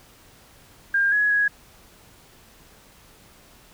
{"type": "tone with pitch steps", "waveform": "sine", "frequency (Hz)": [1605, 1679, 1665], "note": ["G6", "G#6", "G#6"], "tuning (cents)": [40, 18, 4], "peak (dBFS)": -17, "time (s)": [0.94, 1.48], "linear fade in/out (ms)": 5, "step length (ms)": 180, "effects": ["pink hiss -52 dBFS RMS until 3.73 s"]}